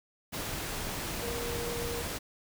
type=tone in noise; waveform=sine; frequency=472.4 Hz; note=A#4; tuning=23 cents sharp; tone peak=-36 dBFS; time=1.21-2.03 s; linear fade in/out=20 ms; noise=pink; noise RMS=-36 dBFS; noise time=0.32-2.19 s; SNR=-3 dB; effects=none